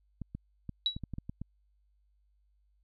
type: clicks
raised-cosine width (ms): 5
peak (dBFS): -26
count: 9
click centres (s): 0.217 / 0.35 / 0.693 / 0.965 / 1.037 / 1.137 / 1.184 / 1.295 / 1.416
type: tone with exponential decay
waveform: sine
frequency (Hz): 3900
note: B7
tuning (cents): -23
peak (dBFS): -22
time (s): 0.86-0.99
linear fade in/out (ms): 1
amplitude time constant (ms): 27
effects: added 50 Hz sine -67 dBFS peak until 2.83 s